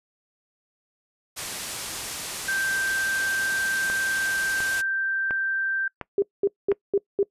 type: low-pass noise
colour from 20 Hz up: white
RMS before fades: -34 dBFS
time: 1.36-4.82 s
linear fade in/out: 20 ms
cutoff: 11000 Hz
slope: 24 dB/octave
type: tone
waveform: sine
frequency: 1568 Hz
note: G6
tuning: in tune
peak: -23 dBFS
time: 2.48-5.88 s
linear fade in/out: 5 ms
type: click train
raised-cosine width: 0.5 ms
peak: -16 dBFS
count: 5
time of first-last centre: 3.9-6.717 s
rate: 1.42 Hz
type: tone bursts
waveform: sine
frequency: 399.3 Hz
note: G4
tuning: 32 cents sharp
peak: -17 dBFS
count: 5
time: 6.18-7.23 s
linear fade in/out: 2 ms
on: 42 ms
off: 210 ms
effects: noise-tail reverb RT60 0.1 s tail -22 dB re dry + resampled to 32000 Hz

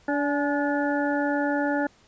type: harmonic tone with a mistuned harmonic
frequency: 289 Hz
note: D4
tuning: 28 cents flat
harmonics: 1 / 2 / 3 / 5 / 6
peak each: -25 / -28 / -30 / -32 / -33 dBFS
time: 0.08-1.87 s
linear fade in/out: 5 ms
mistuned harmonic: 3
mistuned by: -40 cents
effects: pink hiss -58 dBFS RMS until 2.07 s + resampled to 16000 Hz

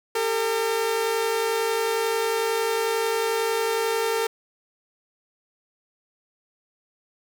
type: tone pair together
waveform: sawtooth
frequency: 402.8 / 453.9 Hz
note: G4 / A#4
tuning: +47 / -46 cents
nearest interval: major second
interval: 207 cents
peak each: -25 / -19 dBFS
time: 0.15-4.27 s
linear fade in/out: 5 ms
effects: none

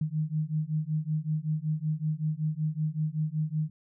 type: beating tone pair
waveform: sine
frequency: 152.2 / 157.5 Hz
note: D#3 / D#3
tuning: -38 / +21 cents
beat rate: 5.3 Hz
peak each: -30 dBFS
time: 0.01-3.7 s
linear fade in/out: 5 ms
effects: none

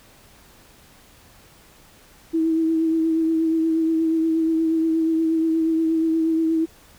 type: tone with vibrato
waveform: sine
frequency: 323.6 Hz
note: E4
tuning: 32 cents flat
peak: -17 dBFS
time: 2.33-6.66 s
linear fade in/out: 20 ms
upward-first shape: triangle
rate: 8.4 Hz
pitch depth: 27 cents each way
effects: pink hiss -51 dBFS RMS until 6.98 s

